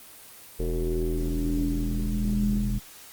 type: tone with low-pass filter sweep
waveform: square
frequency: 41.2 Hz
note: E1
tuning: in tune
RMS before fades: -26 dBFS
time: 0.59-2.79 s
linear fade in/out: 10 ms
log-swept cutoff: 430 to 180 Hz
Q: 8.1
effects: white hiss -47 dBFS RMS until 3.12 s + Opus 24 kbps